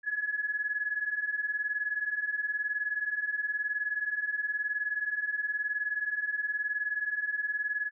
sine beating tone pair, 1679 / 1698 Hz, G#6 / G#6, +18 / +38 cents, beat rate 19 Hz, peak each -34 / -31 dBFS, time 0.03-7.91 s, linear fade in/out 50 ms, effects none

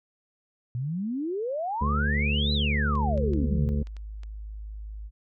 sine exponential two-way sweep, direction up then down, 116.54 to 4079 to 116.54 Hz, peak -27 dBFS, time 0.75-3.69 s, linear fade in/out 0 ms, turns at 2.53 s
harmonic tone, 72.8 Hz, D2, 15 cents flat, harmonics 1 / 2 / 3 / 5 / 6 / 7, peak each -25 / -31 / -30 / -44 / -40 / -43 dBFS, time 1.81-3.83 s, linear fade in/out 5 ms
clicks, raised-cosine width 0.2 ms, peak -32 dBFS, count 6, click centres 2.954 / 3.177 / 3.335 / 3.871 / 3.967 / 4.234 s
sine tone, 52.5 Hz, G#1, 19 cents sharp, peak -35 dBFS, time 3.01-5.11 s, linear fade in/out 50 ms
effects none

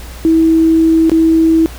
sine tone with dropouts, 324.2 Hz, E4, 29 cents flat, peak -6 dBFS, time 0.25-1.66 s, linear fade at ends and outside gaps 0 ms, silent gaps 1.096-1.117 s, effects added 60 Hz sine -28 dBFS peak until 1.78 s + pink hiss -34 dBFS RMS until 1.78 s

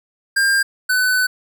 square tone pair in turn, 1600 / 1503.7 Hz, G6 / F#6, +35 / +28 cents, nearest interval minor second, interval 107 cents, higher first, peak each -14 / -15 dBFS, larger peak first, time 0.36-0.63 / 0.89-1.27 s, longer second, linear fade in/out 10 ms, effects none

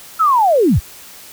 sine linear sweep, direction down, 1352 to 38.98 Hz, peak -9 dBFS, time 0.19-0.8 s, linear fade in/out 20 ms, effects white hiss -38 dBFS RMS until 1.32 s

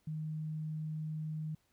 sine tone, 155.5 Hz, D#3, 1 cent flat, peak -36 dBFS, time 0.07-1.55 s, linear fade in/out 5 ms, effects pink hiss -75 dBFS RMS until 1.72 s

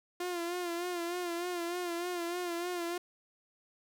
sawtooth tone with vibrato, 349.2 Hz, F4, in tune, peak -30 dBFS, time 0.2-2.98 s, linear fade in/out 5 ms, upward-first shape sine, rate 3.3 Hz, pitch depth 53 cents each way, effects none

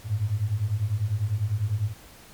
sine beating tone pair, 98.5 / 108.5 Hz, G2 / A2, +9 / -24 cents, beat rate 10 Hz, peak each -27 / -25 dBFS, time 0.04-1.94 s, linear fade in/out 50 ms, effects pink hiss -49 dBFS RMS until 2.33 s + MP3 96 kbps

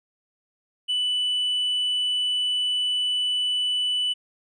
sine tone with tanh clipping, 2980 Hz, F#7, 12 cents sharp, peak -22 dBFS, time 0.88-4.14 s, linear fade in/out 20 ms, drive 1 dB, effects none

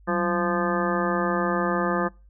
harmonic tone with a mistuned harmonic, 173.7 Hz, F3, 9 cents flat, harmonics 1 / 2 / 3 / 4 / 5 / 6 / 7 / 9 / 10, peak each -27 / -28 / -29 / -33 / -33 / -33 / -29 / -34 / -34 dBFS, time 0.07-2.09 s, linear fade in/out 20 ms, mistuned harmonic 1, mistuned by +140 cents, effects noise-tail reverb RT60 0.3 s tail -24 dB re dry + added 50 Hz sine -49 dBFS peak until 2.29 s

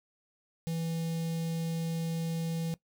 square tone with notch filter, 164.81 Hz, E3, in tune, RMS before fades -33 dBFS, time 0.67-2.74 s, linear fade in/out 0 ms, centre 1300 Hz, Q 0.51, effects noise-tail reverb RT60 0.1 s tail -19 dB re dry

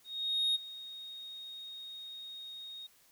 sine tone with ADSR envelope, 3729 Hz, A#7, in tune, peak -24 dBFS, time 0.04-2.87 s, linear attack 510 ms, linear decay 19 ms, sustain -19 dB, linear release 10 ms, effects tanh soft clip ceiling -26 dBFS + white hiss -65 dBFS RMS until 3.11 s

